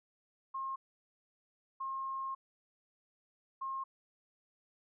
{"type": "tone bursts at uneven times", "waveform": "sine", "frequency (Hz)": 1071, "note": "C6", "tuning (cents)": 40, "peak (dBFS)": -36, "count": 3, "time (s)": [[0.54, 0.76], [1.8, 2.35], [3.61, 3.84]], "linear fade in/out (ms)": 10, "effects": []}